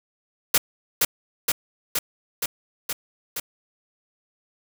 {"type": "noise with echo", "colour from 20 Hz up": "white", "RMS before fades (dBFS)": -17, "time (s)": [0.54, 0.58], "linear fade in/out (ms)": 5, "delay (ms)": 470, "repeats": 6, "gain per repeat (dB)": -2, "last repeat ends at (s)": 3.4, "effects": []}